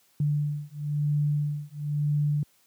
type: beating tone pair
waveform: sine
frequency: 146.83 / 147.83 Hz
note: D3 / D3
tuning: 0 / +12 cents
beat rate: 1 Hz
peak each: -27 dBFS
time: 0.2-2.43 s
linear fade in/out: 2 ms
effects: white hiss -64 dBFS RMS until 2.66 s + high-pass 80 Hz 12 dB/octave